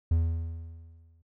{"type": "tone with exponential decay", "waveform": "triangle", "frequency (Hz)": 82.41, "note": "E2", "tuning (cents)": 0, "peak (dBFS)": -18, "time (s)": [0.11, 1.22], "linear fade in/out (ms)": 5, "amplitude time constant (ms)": 240, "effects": ["noise-tail reverb RT60 0.1 s tail -26 dB re dry"]}